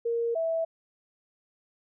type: tone pair in turn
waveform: sine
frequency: 466.2 / 655.3 Hz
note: A#4 / E5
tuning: 0 / -10 cents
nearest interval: tritone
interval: 590 cents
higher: second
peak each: -25 dBFS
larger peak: neither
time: 0.05-0.35 / 0.35-0.65 s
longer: neither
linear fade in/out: 10 ms
effects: none